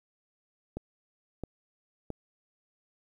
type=click train; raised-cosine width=2 ms; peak=-22 dBFS; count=3; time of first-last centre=0.77-2.103 s; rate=1.5 Hz; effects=10-bit